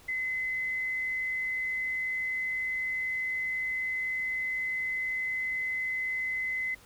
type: tone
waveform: sine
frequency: 2038 Hz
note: C7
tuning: 46 cents flat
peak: -29 dBFS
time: 0.08-6.75 s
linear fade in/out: 10 ms
effects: added 50 Hz sine -64 dBFS peak until 6.85 s + pink hiss -56 dBFS RMS until 6.85 s